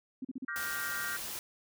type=tone bursts; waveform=sine; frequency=260 Hz; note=C4; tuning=11 cents flat; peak=-35 dBFS; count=4; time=0.22-0.449 s; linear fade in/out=5 ms; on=28 ms; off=39 ms
type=chord; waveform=sine; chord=G minor seventh; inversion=second; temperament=just; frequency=1176 / 1411.2 / 1568 / 1881.6 Hz; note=D6 / F6 / G6 / Bb6; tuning=+2 / +18 / 0 / +16 cents; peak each=-45 / -39 / -39 / -41 dBFS; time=0.48-1.17 s; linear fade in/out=5 ms
type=noise; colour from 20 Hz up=white; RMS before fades=-40 dBFS; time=0.56-1.39 s; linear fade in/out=0 ms
effects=none